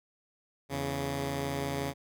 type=tone pair together; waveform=10% pulse; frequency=82.41 / 139.12 Hz; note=E2 / C#3; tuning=0 / +7 cents; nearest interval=major sixth; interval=907 cents; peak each=-30 / -24 dBFS; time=0.69-1.94 s; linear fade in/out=50 ms; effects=none